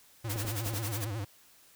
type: tone with vibrato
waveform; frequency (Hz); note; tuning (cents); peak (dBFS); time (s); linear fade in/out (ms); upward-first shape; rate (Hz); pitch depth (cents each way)
square; 106.6; G#2; +46; -34; 0.24-1.25; 10; sine; 11; 160
type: noise with tremolo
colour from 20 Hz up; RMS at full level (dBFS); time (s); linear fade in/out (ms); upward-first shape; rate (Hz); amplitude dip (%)
white; -36; 0.29-1.05; 10; sine; 11; 85
type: clicks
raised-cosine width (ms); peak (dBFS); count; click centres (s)
2; -28; 5; 0.36 / 0.45 / 0.481 / 0.662 / 0.738
effects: white hiss -60 dBFS RMS until 1.75 s